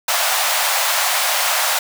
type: high-pass noise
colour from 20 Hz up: pink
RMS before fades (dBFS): -18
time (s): 0.08-1.79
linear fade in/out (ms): 5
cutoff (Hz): 620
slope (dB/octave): 48
effects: none